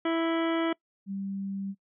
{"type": "harmonic tone", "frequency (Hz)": 329.6, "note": "E4", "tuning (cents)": 0, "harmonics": [1, 2, 3, 4, 5, 6, 7, 9, 10], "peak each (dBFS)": [-26, -32, -38, -36, -43, -40, -43, -44, -44], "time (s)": [0.05, 0.73], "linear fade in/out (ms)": 5}
{"type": "tone", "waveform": "sine", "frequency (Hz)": 196, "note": "G3", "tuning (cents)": 0, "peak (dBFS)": -31, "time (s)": [1.06, 1.75], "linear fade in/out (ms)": 50}
{"effects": ["noise-tail reverb RT60 0.1 s tail -24 dB re dry"]}